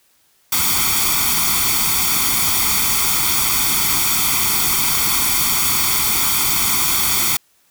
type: noise with comb filter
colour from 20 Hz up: white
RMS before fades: -17 dBFS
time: 0.52-7.37 s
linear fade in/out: 5 ms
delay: 0.88 ms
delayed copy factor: +0.85
effects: white hiss -58 dBFS RMS until 7.7 s